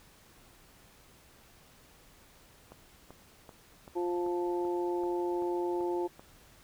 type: click train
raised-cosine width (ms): 1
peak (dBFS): -34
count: 10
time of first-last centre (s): 2.72-6.195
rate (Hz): 2.59
type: harmonic tone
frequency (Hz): 175.6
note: F3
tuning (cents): +10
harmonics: 2 / 3 / 4 / 5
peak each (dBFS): -30 / -42 / -44 / -38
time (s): 3.95-6.08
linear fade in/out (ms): 20
effects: pink hiss -59 dBFS RMS until 6.63 s